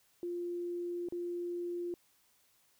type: tone with dropouts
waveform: sine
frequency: 349.2 Hz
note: F4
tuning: in tune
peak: -35 dBFS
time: 0.23-1.94 s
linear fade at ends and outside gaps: 1 ms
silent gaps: 1.087-1.123 s
effects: white hiss -70 dBFS RMS until 2.79 s